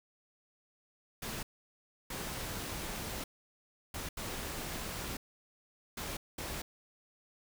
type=noise bursts at uneven times; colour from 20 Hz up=pink; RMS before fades=-40 dBFS; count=6; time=1.22-1.43 / 2.1-3.24 / 3.94-4.09 / 4.17-5.17 / 5.97-6.17 / 6.38-6.62 s; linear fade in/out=5 ms; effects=none